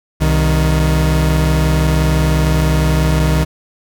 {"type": "tone pair together", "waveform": "40% pulse", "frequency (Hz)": [65.41, 156.65], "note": ["C2", "D#3"], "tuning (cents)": [0, 12], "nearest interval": "octave + minor third", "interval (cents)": 1512, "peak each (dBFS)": -13, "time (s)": [0.2, 3.45], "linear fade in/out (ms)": 20, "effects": []}